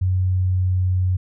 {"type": "tone with pitch glide", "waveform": "sine", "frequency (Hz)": [92.5, 91.97], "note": ["F#2", "F#2"], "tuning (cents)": [0, -10], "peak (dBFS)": -16, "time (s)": [0.01, 1.17], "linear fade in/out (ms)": 10, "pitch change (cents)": -10, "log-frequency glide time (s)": [0.2, 0.82], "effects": []}